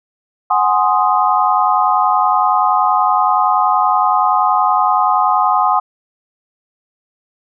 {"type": "chord", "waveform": "sine", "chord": "Ab dominant seventh", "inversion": "third", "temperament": "equal", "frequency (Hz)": [740, 830.6, 1046.5, 1244.5], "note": ["Gb5", "Ab5", "C6", "Eb6"], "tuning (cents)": [0, 0, 0, 0], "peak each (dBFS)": -16, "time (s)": [0.5, 5.8], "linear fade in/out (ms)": 10, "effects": []}